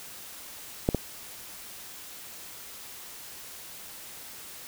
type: clicks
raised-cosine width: 2 ms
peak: -8 / -11 dBFS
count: 2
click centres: 0.889 / 0.947 s
effects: white hiss -44 dBFS RMS until 4.67 s